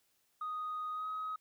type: tone with pitch glide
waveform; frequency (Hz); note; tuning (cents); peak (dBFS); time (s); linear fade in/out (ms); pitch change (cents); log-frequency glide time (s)
sine; 1244.5 to 1266.3; D#6 to D#6; 0 to +30; -35; 0.41-1.36; 5; +30; 0.93-1.07
effects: tanh soft clip ceiling -33 dBFS + white hiss -75 dBFS RMS until 1.4 s